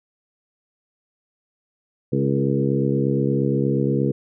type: harmonic tone with a mistuned harmonic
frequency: 68.5 Hz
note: C#2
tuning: 20 cents flat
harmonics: 2 / 3 / 4 / 5 / 6 / 7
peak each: -22 / -24 / -25 / -26 / -27 / -27 dBFS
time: 2.12-4.12 s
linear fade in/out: 10 ms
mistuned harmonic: 6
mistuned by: +22 cents
effects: none